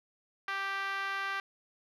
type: tone with band-pass filter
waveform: 5% pulse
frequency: 392 Hz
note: G4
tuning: in tune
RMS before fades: -35 dBFS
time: 0.48-1.4 s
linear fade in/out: 2 ms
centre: 1400 Hz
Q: 2.1
effects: none